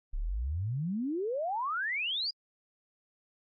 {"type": "exponential sweep", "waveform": "sine", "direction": "up", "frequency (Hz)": [30.87, 4978], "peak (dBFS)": -30, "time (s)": [0.13, 2.31], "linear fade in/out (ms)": 10, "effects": ["AAC 32 kbps"]}